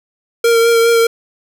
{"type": "tone with vibrato", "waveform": "square", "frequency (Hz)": 462.4, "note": "A#4", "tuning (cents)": -14, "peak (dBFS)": -9, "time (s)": [0.44, 1.07], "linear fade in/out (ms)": 5, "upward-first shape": "triangle", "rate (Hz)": 4.9, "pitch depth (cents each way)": 22, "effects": []}